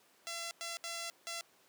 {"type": "tone bursts at uneven times", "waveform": "5% pulse", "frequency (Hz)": 677, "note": "E5", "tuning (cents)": 46, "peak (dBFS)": -28, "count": 4, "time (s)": [[0.27, 0.51], [0.61, 0.77], [0.84, 1.1], [1.27, 1.41]], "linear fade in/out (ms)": 0, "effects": ["pink hiss -66 dBFS RMS until 1.68 s", "high-pass 300 Hz 12 dB/octave"]}